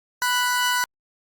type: tone pair together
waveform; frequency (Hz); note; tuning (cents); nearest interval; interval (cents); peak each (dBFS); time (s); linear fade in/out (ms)
sawtooth; 987.8 / 1480; B5 / F#6; 0 / 0; perfect fifth; 700; -19; 0.22-0.84; 0
effects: Opus 48 kbps